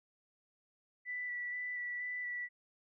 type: tone with vibrato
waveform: sine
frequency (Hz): 1970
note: B6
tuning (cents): -5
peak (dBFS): -37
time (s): 1.05-2.49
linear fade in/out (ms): 50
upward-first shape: square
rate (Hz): 2.1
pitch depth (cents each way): 12
effects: none